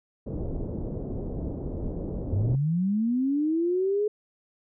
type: low-pass noise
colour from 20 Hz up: pink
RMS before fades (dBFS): -32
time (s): 0.26-2.56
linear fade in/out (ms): 10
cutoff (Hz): 520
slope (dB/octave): 24
type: linear sweep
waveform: sine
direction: up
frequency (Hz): 88 to 426.2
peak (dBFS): -22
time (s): 2.32-4.08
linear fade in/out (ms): 5
effects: none